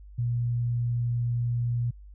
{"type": "tone", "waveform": "sine", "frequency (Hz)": 119.6, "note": "A#2", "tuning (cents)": 45, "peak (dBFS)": -24, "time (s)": [0.18, 1.91], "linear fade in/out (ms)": 10, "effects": ["added 50 Hz sine -44 dBFS peak until 2.14 s"]}